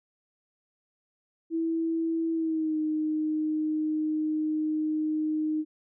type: tone with pitch glide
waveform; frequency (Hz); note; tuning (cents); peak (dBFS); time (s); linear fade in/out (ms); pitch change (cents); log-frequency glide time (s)
sine; 327.6 to 309.2; E4 to D#4; -11 to -11; -25; 1.5-5.65; 50; -100; 2.33-2.78
effects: none